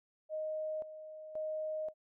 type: tone with tremolo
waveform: sine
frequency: 622.3 Hz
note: D#5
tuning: in tune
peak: -35 dBFS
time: 0.29-1.94 s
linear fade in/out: 50 ms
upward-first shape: square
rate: 0.94 Hz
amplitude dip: 70%
effects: none